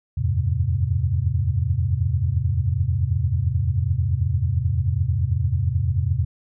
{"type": "tone cluster", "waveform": "sine", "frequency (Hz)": [81.5, 90.6, 104.2, 129.6], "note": ["E2", "F#2", "G#2", "C3"], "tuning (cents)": [-19, -36, 6, -16], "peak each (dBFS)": -24, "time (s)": [0.17, 6.25], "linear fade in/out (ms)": 10, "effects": []}